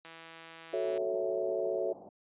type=click train; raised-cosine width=0.3 ms; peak=-33 dBFS; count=153; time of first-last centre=0.05-0.977 s; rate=164 Hz
type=chord; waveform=sine; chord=F# minor seventh; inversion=none; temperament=equal; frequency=370 / 440 / 554.4 / 659.3 Hz; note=F#4 / A4 / C#5 / E5; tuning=0 / 0 / 0 / 0 cents; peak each=-35 dBFS; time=0.73-1.93 s; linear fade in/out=5 ms
type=low-pass noise; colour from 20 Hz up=white; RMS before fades=-50 dBFS; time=0.84-2.09 s; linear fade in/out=2 ms; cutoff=810 Hz; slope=48 dB/octave
effects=high-pass 200 Hz 12 dB/octave + resampled to 8000 Hz